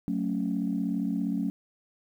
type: chord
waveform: sine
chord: F# minor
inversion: none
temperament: just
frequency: 185 / 222 / 277.5 Hz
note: F#3 / A3 / C#4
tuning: 0 / +16 / +2 cents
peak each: -30 dBFS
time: 0.08-1.5 s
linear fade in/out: 0 ms
effects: tanh soft clip ceiling -18 dBFS + 10-bit